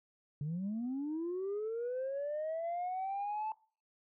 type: linear sweep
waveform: sine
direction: up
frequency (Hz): 139.6 to 880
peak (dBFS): -33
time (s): 0.41-3.52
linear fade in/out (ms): 2
effects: noise-tail reverb RT60 0.4 s tail -20 dB re dry + tanh soft clip ceiling -32 dBFS